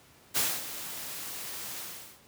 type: noise with ADSR envelope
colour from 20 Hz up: white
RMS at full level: -26 dBFS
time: 0.34-2.2 s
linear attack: 30 ms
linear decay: 240 ms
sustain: -13 dB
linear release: 410 ms
effects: pink hiss -58 dBFS RMS until 2.27 s + high-pass 80 Hz 12 dB/octave